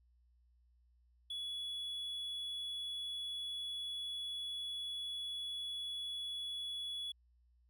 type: tone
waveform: triangle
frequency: 3391 Hz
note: G#7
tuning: 35 cents sharp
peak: -38 dBFS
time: 1.3-7.12 s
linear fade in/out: 5 ms
effects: added 60 Hz sine -67 dBFS peak until 7.69 s